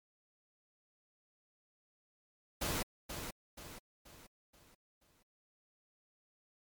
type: noise with echo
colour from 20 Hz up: pink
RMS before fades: -36 dBFS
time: 2.61-2.83 s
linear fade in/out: 10 ms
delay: 480 ms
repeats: 5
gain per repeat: -7 dB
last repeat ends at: 5.23 s
effects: MP3 96 kbps